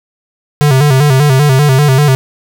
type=tone with vibrato; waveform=square; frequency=139.5 Hz; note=C#3; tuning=11 cents sharp; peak=-6 dBFS; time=0.61-2.15 s; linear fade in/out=0 ms; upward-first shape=square; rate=5.1 Hz; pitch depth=98 cents each way; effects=none